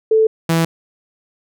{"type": "tone pair in turn", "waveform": ["sine", "sawtooth"], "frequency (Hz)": [440, 164.81], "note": ["A4", "E3"], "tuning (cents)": [0, 0], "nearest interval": "octave + perfect fourth", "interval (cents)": 1700, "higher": "first", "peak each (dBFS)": -9, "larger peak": "neither", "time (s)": [[0.11, 0.27], [0.49, 0.65]], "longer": "neither", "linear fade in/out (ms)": 5, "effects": []}